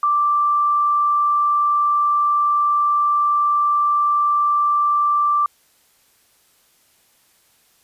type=tone; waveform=sine; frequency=1174.7 Hz; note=D6; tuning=in tune; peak=-14 dBFS; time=0.03-5.46 s; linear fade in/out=2 ms; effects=white hiss -58 dBFS RMS until 7.83 s + resampled to 32000 Hz